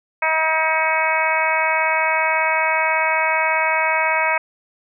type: harmonic tone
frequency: 318.2 Hz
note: D#4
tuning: 39 cents sharp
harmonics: 2 / 3 / 4 / 5 / 6 / 7 / 8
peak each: -24 / -21 / -26 / -25 / -27 / -21 / -26 dBFS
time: 0.22-4.38 s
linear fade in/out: 5 ms
effects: none